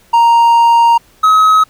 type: tone pair in turn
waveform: triangle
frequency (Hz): 932.3 / 1275.9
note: A#5 / D#6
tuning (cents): 0 / +43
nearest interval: perfect fourth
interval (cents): 543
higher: second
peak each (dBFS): -3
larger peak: neither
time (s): 0.13-0.98 / 1.23-1.64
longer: first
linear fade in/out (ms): 10
effects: pink hiss -48 dBFS RMS until 1.69 s